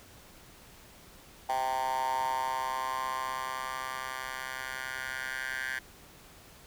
10% pulse tone with high-pass filter sweep, 130.81 Hz, C3, in tune, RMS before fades -34 dBFS, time 1.49-5.79 s, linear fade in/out 5 ms, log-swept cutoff 820 to 1600 Hz, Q 8.4, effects pink hiss -54 dBFS RMS until 6.66 s

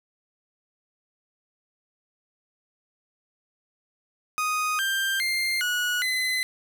30% pulse tone with pitch steps, 1245 / 1580 / 2106 / 1460 / 2028 Hz, D#6 / G6 / C7 / F#6 / B6, +1 / +13 / +11 / -24 / +45 cents, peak -21 dBFS, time 4.38-6.43 s, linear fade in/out 0 ms, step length 410 ms, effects none

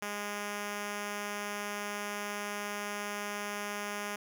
5% pulse tone, 205.7 Hz, G#3, 16 cents flat, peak -24 dBFS, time 0.02-4.16 s, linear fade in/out 5 ms, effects none

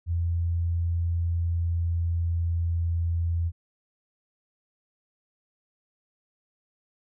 sine tone with pitch glide, 85 to 84.41 Hz, F2 to E2, -46 to +42 cents, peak -23 dBFS, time 0.06-3.52 s, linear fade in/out 50 ms, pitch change -12 cents, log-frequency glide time 1.16-2.86 s, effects none

